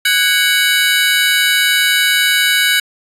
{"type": "tone cluster", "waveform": "square", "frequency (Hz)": [1485, 1639, 2237, 2967, 3871], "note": ["F#6", "G#6", "C#7", "F#7", "B7"], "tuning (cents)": [6, -23, 15, 4, -35], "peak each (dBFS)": -18, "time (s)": [0.05, 2.8], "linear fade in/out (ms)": 5, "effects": ["resampled to 32000 Hz"]}